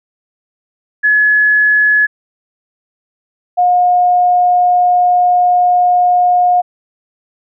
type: tone pair in turn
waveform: sine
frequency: 1700 / 717 Hz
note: G#6 / F5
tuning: +40 / +45 cents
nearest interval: octave + minor third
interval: 1495 cents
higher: first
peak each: -7 dBFS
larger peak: neither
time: 1.03-2.07 / 3.57-6.62 s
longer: second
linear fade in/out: 20 ms
effects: none